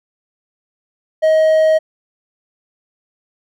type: tone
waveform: triangle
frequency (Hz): 631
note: D#5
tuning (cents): +24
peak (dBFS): -7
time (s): 1.22-1.79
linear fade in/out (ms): 20
effects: none